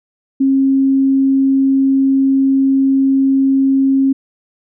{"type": "tone", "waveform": "sine", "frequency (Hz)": 270, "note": "C#4", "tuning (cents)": -45, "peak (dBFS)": -9, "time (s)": [0.4, 4.13], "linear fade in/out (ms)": 10, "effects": []}